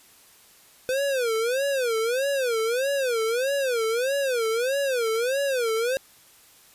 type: tone with vibrato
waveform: square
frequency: 499.3 Hz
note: B4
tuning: 19 cents sharp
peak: -23 dBFS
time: 0.89-5.97 s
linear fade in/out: 0 ms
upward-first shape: sine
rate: 1.6 Hz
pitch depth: 210 cents each way
effects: white hiss -54 dBFS RMS until 6.74 s + resampled to 32000 Hz